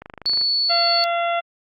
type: click train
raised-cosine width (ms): 0.5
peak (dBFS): -21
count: 11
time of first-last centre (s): 0.02-0.414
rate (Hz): 25.4
type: tone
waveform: sine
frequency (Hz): 4435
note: C#8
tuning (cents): 0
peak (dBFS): -17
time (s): 0.26-1.04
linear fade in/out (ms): 0
type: harmonic tone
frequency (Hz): 685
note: F5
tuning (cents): -34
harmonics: 1 / 2 / 3 / 4 / 5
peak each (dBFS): -20 / -26 / -30 / -32 / -34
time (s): 0.69-1.41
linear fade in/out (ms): 20
effects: Opus 48 kbps